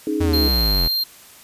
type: chord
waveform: sine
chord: C# suspended second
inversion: none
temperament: equal with one note detuned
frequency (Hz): 277.2 / 311.1 / 419.2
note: C#4 / D#4 / G#4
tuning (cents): 0 / 0 / +16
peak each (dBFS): -27 / -21 / -25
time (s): 0.07-0.48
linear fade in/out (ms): 2
type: linear sweep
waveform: square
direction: down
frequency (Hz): 88.5 to 38.72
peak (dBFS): -19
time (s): 0.2-0.88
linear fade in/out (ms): 10
type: tone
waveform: square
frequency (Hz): 4186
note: C8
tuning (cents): 0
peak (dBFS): -19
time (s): 0.33-1.04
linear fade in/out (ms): 10
effects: white hiss -45 dBFS RMS until 1.43 s + resampled to 32000 Hz